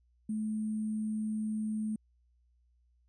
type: tone with sample-and-hold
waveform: sine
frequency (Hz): 216.1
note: A3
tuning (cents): -31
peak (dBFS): -31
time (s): 0.29-1.96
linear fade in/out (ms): 5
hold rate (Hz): 8820
effects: added 60 Hz sine -66 dBFS peak until 3.08 s + resampled to 22050 Hz